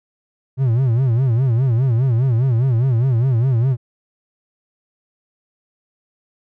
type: tone with vibrato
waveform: triangle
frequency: 123.47 Hz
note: B2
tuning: in tune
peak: -11 dBFS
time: 0.57-3.77 s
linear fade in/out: 50 ms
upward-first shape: sine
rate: 4.9 Hz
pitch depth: 170 cents each way
effects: none